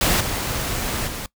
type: noise with level steps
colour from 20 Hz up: pink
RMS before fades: -18 / -25 / -30 dBFS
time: 0.01-1.26 s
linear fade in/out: 2 ms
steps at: 0.2 / 1.07 s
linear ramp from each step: 10 ms
effects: noise-tail reverb RT60 0.1 s tail -21 dB re dry